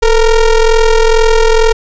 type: ring-modulated tone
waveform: square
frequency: 233.1 Hz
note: A#3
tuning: in tune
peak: -3 dBFS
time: 0.02-1.73 s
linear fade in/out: 10 ms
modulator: 212 Hz
effects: resampled to 16000 Hz + 7-bit